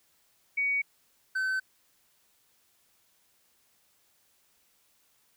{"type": "tone pair in turn", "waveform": ["sine", "triangle"], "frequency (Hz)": [2250, 1529.4], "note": ["C#7", "G6"], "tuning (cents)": [25, -43], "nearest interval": "perfect fifth", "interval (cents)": 668, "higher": "first", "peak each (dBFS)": -25, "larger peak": "neither", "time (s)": [[0.57, 0.82], [1.35, 1.6]], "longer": "neither", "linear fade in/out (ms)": 10, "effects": ["white hiss -68 dBFS RMS until 5.36 s"]}